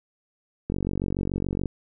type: click train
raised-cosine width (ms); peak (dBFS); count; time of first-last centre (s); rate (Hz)
3; -14; 46; 0.7-1.657; 47
effects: none